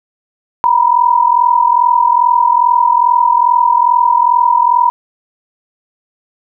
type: tone pair together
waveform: sine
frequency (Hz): 945.4 / 987.8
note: A#5 / B5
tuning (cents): +24 / 0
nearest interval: minor second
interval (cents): 76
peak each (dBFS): -10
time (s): 0.64-4.9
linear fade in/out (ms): 0
effects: none